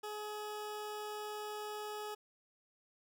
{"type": "tone", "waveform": "20% pulse", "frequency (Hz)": 422, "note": "G#4", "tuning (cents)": 28, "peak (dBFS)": -36, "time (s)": [0.03, 2.15], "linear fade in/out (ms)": 10, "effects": []}